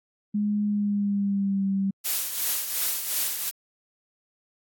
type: tone with pitch glide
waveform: sine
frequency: 207.7 to 194.91 Hz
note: G#3 to G3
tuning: 0 to -10 cents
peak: -22 dBFS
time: 0.34-1.91 s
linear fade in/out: 10 ms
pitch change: -110 cents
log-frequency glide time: 0.65-1.65 s
type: noise with tremolo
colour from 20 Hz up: blue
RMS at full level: -24 dBFS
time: 2.04-3.51 s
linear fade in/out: 20 ms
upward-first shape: triangle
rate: 2.8 Hz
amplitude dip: 60%
effects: AAC 64 kbps